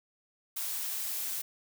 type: noise with high-pass filter sweep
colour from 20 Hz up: blue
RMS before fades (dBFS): -35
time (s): 0.56-1.42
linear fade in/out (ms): 10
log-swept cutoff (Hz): 810 to 290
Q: 1.4
effects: none